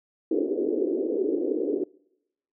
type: band-pass noise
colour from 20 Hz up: white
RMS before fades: -26 dBFS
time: 0.31-1.84 s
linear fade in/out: 5 ms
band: 290 to 450 Hz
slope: 48 dB/octave
effects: noise-tail reverb RT60 0.9 s tail -26 dB re dry